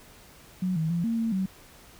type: tone with pitch steps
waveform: sine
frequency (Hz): 184 / 159.6 / 171 / 229.1 / 226.7 / 189.7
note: F#3 / D#3 / F3 / A#3 / A#3 / F#3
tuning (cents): -9 / +44 / -36 / -30 / -48 / +43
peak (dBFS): -24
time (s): 0.62-1.46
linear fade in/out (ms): 5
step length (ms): 140
effects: pink hiss -52 dBFS RMS until 1.99 s